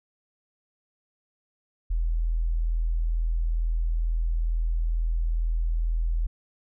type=tone; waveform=sine; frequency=41.11 Hz; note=E1; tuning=4 cents flat; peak=-22 dBFS; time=1.9-6.27 s; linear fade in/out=10 ms; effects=none